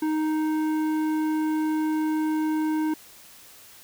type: tone with tanh clipping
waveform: sine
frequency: 311.1 Hz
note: D#4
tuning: in tune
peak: -24 dBFS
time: 0.02-2.94 s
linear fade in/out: 5 ms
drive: 12 dB
effects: white hiss -49 dBFS RMS until 3.83 s